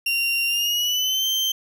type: tone with pitch glide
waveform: 35% pulse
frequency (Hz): 2766 to 3123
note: F7 to G7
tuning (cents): -17 to -7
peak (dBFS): -18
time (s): 0.06-1.52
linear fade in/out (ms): 5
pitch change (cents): +210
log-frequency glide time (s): 0.47-1.26
effects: none